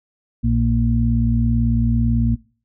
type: harmonic tone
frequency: 58.1 Hz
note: A#1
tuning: 5 cents flat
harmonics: 1 / 2 / 4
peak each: -19 / -19 / -19 dBFS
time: 0.43-2.36 s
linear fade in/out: 20 ms
effects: noise-tail reverb RT60 0.4 s tail -22 dB re dry